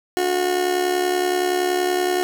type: tone with amplitude modulation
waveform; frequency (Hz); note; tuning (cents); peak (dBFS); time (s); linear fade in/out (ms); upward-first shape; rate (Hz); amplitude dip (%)
30% pulse; 362.7; F#4; -34; -13; 0.17-2.23; 0; sine; 70.6; 60
effects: none